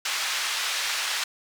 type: band-pass noise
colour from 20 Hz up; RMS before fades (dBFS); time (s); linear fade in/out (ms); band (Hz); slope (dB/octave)
white; -28; 0.05-1.24; 5; 1100 to 4700; 12
effects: none